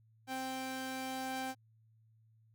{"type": "tone pair together", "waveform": "sawtooth", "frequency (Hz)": [261.6, 783.9], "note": ["C4", "G5"], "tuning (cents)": [0, 0], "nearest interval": "octave + perfect fifth", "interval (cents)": 1900, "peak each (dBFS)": [-37, -37], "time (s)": [0.27, 1.55], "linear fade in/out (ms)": 50, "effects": ["added 111 Hz sine -64 dBFS peak until 2.54 s"]}